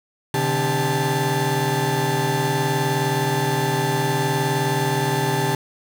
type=tone cluster; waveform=35% pulse; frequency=130.6 / 150 / 398.5 / 875 Hz; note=C3 / D3 / G4 / A5; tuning=-3 / +37 / +28 / -10 cents; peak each=-23 dBFS; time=0.34-5.55 s; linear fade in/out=2 ms; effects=none